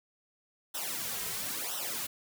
white noise with flanger, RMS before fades -36 dBFS, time 0.74-2.07 s, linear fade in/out 10 ms, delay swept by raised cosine 0.43 to 3.53 ms, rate 0.99 Hz, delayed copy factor -0.95, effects none

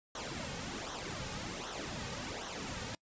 pink noise with flanger, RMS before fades -41 dBFS, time 0.15-2.95 s, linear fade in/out 2 ms, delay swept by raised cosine 0.41 to 3.01 ms, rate 1.3 Hz, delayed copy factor -0.7, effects noise-tail reverb RT60 0.1 s tail -26 dB re dry + resampled to 16000 Hz

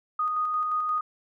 sine tone with tremolo, 1240 Hz, D#6, 6 cents flat, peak -23 dBFS, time 0.19-1.01 s, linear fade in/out 5 ms, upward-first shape square, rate 5.7 Hz, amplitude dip 25%, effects none

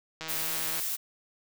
click train, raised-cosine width 0.2 ms, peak -20 dBFS, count 95, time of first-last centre 0.21-0.797 s, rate 160 Hz
blue noise, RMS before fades -32 dBFS, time 0.28-0.97 s, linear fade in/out 20 ms
effects none

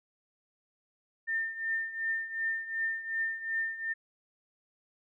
sine tone with tremolo, 1805 Hz, A6, 44 cents sharp, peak -27 dBFS, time 1.27-3.94 s, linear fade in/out 20 ms, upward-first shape triangle, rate 2.7 Hz, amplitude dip 80%, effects none

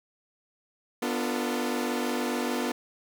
sawtooth chord, B half-diminished seventh, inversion none, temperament equal with one note detuned, 246.9 / 293.7 / 349.2 / 448.7 Hz, B3 / D4 / F4 / A4, 0 / 0 / 0 / +34 cents, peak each -26 / -31 / -30 / -31 dBFS, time 1.02-2.72 s, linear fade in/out 5 ms, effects none

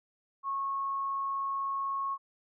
sine tone, 1096 Hz, C#6, 20 cents flat, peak -30 dBFS, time 0.43-2.18 s, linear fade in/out 50 ms, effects none

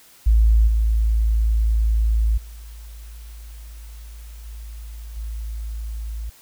sine tone with level steps, 55 Hz, A1, in tune, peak -11 / -15 / -35 / -32 / -26 dBFS, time 0.26-6.3 s, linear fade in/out 10 ms, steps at 0.67 / 2.37 / 4.45 / 5.16 s, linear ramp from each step 10 ms, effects white hiss -50 dBFS RMS until 6.41 s

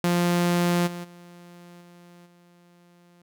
sawtooth tone with level steps, 174.61 Hz, F3, in tune, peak -16 / -29 / -41 / -44 / -50 dBFS, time 0.04-3.22 s, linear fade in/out 2 ms, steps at 0.86 / 1.03 / 1.8 / 2.25 s, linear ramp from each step 20 ms, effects none

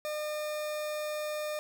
40% pulse tone, 605 Hz, D#5, 49 cents flat, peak -32 dBFS, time 0.05-1.59 s, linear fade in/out 0 ms, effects none

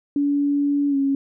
sine tone with pitch glide, 285.7 to 275.3 Hz, D4 to C#4, -48 to -12 cents, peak -17 dBFS, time 0.16-1.15 s, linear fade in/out 2 ms, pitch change -64 cents, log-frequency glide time 0.89-0.96 s, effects none

